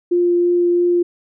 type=tone with vibrato; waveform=sine; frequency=350 Hz; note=F4; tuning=4 cents sharp; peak=-12 dBFS; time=0.11-1.03 s; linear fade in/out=10 ms; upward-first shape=triangle; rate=3 Hz; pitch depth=8 cents each way; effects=none